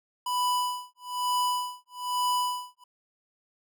square tone with tremolo, 991 Hz, B5, 6 cents sharp, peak -24 dBFS, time 0.26-2.84 s, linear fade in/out 5 ms, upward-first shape sine, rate 1.1 Hz, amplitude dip 100%, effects none

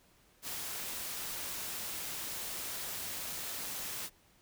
white noise, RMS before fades -40 dBFS, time 0.42-4.1 s, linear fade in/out 50 ms, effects pink hiss -66 dBFS RMS until 4.41 s

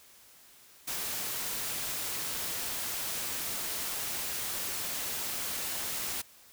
white noise, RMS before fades -35 dBFS, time 0.87-6.22 s, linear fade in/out 10 ms, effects white hiss -57 dBFS RMS until 6.52 s

